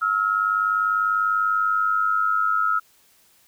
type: tone pair together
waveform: sine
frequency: 1300 / 1400.2 Hz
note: E6 / F6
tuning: -24 / +4 cents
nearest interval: minor second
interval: 128 cents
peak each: -20 / -23 dBFS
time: 0.01-2.8 s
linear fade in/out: 20 ms
effects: white hiss -58 dBFS RMS until 3.47 s